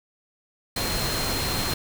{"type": "tone in noise", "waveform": "sine", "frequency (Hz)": 4186, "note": "C8", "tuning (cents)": 0, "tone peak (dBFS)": -31, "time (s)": [0.76, 1.74], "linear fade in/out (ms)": 5, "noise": "pink", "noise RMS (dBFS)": -27, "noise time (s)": [0.76, 1.74], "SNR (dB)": -7, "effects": []}